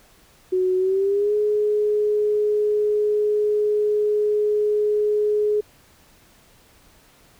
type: tone with pitch glide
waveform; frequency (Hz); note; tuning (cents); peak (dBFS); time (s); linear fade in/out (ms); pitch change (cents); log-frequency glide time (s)
sine; 370 to 420.1; F#4 to G#4; 0 to +20; -17; 0.52-5.61; 10; +220; 0.77-1.34
effects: pink hiss -54 dBFS RMS until 7.39 s